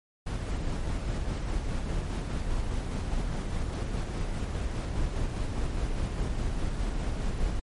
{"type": "noise with tremolo", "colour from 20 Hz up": "brown", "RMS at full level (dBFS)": -29, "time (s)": [0.26, 7.6], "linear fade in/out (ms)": 10, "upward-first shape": "square", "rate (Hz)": 4.9, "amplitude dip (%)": 25, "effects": ["MP3 48 kbps"]}